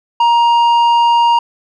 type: tone with tanh clipping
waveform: sine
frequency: 940 Hz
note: A#5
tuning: 14 cents sharp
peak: -9 dBFS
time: 0.2-1.39 s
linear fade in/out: 5 ms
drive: 8 dB
effects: none